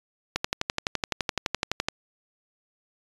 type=click train; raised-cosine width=0.2 ms; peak=-7 dBFS; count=19; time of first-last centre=0.36-1.885 s; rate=11.8 Hz; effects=resampled to 24000 Hz